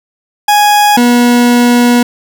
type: tone pair in turn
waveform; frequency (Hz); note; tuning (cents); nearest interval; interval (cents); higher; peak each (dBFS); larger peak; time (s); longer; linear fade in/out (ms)
40% pulse; 830.6 / 241.9; G#5 / B3; 0 / -36; octave + major sixth; 2136; first; -4 / -4; neither; 0.48-0.97 / 0.97-2.03; second; 5
effects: none